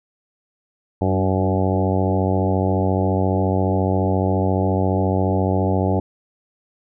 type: harmonic tone with a mistuned harmonic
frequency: 94.4 Hz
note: F#2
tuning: 35 cents sharp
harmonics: 1 / 2 / 3 / 4 / 5 / 6 / 7 / 8 / 9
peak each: -20 / -23 / -25 / -26 / -27 / -28 / -28 / -29 / -30 dBFS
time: 1.01-6 s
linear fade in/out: 5 ms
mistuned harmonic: 3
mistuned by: +19 cents
effects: none